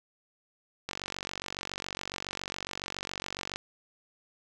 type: click train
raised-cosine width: 0.2 ms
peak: -17 dBFS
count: 127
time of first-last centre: 0.89-3.559 s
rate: 47.2 Hz
effects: none